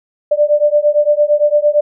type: beating tone pair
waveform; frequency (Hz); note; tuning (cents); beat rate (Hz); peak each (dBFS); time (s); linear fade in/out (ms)
sine; 588 / 596.8; D5 / D5; +2 / +28; 8.8; -12; 0.31-1.81; 10
effects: none